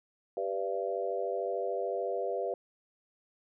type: chord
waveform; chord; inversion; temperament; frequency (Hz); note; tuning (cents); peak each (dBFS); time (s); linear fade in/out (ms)
sine; G dominant seventh; none; equal with one note detuned; 392 / 493.9 / 587.3 / 680.9; G4 / B4 / D5 / F5; 0 / 0 / 0 / -44; -36 / -35 / -37 / -36; 0.37-2.54; 2
effects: none